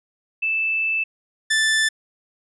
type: tone pair in turn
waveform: sine / sawtooth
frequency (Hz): 2637 / 1760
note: E7 / A6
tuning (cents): 0 / 0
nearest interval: perfect fifth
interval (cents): 700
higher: first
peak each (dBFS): -19 / -13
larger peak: second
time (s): 0.42-1.04 / 1.5-1.89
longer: first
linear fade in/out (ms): 10
effects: resampled to 24000 Hz